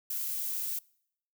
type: noise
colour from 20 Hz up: violet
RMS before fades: -34 dBFS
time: 0.1-0.79 s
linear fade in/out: 5 ms
effects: noise-tail reverb RT60 0.7 s tail -25 dB re dry